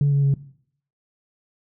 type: tone with pitch steps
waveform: sine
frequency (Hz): 142.8 / 140.75 / 138.73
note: D3 / C#3 / C#3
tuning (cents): -48 / +27 / +2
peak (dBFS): -13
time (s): 0.01-0.34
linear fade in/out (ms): 2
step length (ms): 110
effects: noise-tail reverb RT60 0.6 s tail -18 dB re dry + tanh soft clip ceiling -13 dBFS